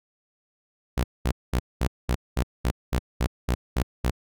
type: tone bursts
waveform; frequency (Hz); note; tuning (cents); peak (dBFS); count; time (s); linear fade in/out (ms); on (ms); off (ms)
sawtooth; 61.74; B1; 0; -17; 12; 0.97-4.108; 10; 69; 210
effects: none